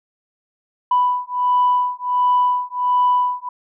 sine beating tone pair, 990 / 991.4 Hz, B5 / B5, +4 / +6 cents, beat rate 1.4 Hz, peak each -17 dBFS, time 0.91-3.49 s, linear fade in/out 5 ms, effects tanh soft clip ceiling -8 dBFS

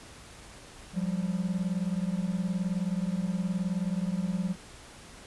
triangle beating tone pair, 176.2 / 195.2 Hz, F3 / G3, +16 / -7 cents, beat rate 19 Hz, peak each -28 / -29 dBFS, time 0.93-4.56 s, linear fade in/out 50 ms, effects pink hiss -49 dBFS RMS until 5.26 s + resampled to 24000 Hz

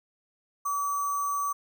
sine tone with sample-and-hold, 1143 Hz, D6, 47 cents flat, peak -26 dBFS, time 0.65-1.53 s, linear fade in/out 10 ms, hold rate 7350 Hz, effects none

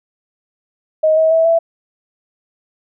sine tone with pitch steps, 627 / 639.1 / 651.4 / 663.9 Hz, D#5 / D#5 / E5 / E5, +13 / +46 / -21 / +12 cents, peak -9 dBFS, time 1.03-1.59 s, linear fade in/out 10 ms, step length 140 ms, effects none

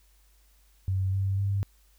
sine tone with pitch steps, 95.1 / 97.1 / 99.14 Hz, F#2 / G2 / G2, +48 / -16 / +20 cents, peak -24 dBFS, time 0.88-1.63 s, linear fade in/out 0 ms, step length 250 ms, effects added 50 Hz sine -59 dBFS peak until 1.98 s + white hiss -66 dBFS RMS until 1.98 s

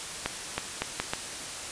accelerating click train, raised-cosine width 0.3 ms, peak -11 dBFS, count 5, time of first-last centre 0.26-1.135 s, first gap 320 ms, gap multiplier 0.75, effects white hiss -37 dBFS RMS until 1.71 s + resampled to 22050 Hz

